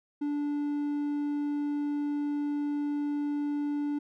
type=tone; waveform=triangle; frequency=291.3 Hz; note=D4; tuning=14 cents flat; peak=-26 dBFS; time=0.21-3.99 s; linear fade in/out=10 ms; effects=none